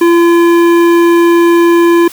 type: tone with hard clipping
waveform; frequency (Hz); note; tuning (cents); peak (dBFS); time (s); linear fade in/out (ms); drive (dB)
triangle; 340.9; F4; -42; -6; 0.01-2.08; 5; 17
effects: white hiss -31 dBFS RMS until 2.12 s